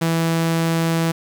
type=tone; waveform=sawtooth; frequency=164.81 Hz; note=E3; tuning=in tune; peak=-13 dBFS; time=0.01-1.12 s; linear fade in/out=10 ms; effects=8-bit